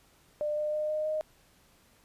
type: tone with pitch steps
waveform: sine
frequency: 598 / 603.2 / 608.5 / 613.7 / 619.1 Hz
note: D5 / D5 / D#5 / D#5 / D#5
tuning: +31 / +46 / -39 / -24 / -9 cents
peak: -28 dBFS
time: 0.41-1.21 s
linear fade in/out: 0 ms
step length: 160 ms
effects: pink hiss -63 dBFS RMS until 2.04 s + resampled to 32000 Hz